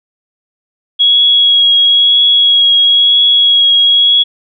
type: tone with vibrato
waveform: sine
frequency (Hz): 3322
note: G#7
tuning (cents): 0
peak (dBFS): -5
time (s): 0.99-4.24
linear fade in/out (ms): 20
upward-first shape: triangle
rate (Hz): 1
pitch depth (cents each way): 16
effects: none